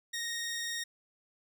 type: tone with vibrato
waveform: 15% pulse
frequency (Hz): 1864.7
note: A#6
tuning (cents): 0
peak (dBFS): -28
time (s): 0.13-0.84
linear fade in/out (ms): 10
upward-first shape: sine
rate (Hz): 20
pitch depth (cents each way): 15
effects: none